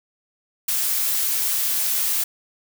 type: noise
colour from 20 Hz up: blue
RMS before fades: -22 dBFS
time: 0.68-2.24 s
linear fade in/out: 5 ms
effects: none